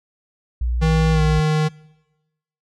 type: tone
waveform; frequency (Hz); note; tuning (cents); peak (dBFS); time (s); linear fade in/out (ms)
sine; 59.9; A#1; +48; -18; 0.61-1.4; 5
type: tone with pitch glide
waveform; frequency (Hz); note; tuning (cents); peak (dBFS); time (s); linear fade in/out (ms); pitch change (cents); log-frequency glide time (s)
square; 159.4 to 154.42; D#3 to D#3; +42 to -13; -16; 0.81-1.69; 20; -55; 1.12-1.22
effects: noise-tail reverb RT60 1.0 s tail -23 dB re dry + low-pass 6000 Hz 12 dB/octave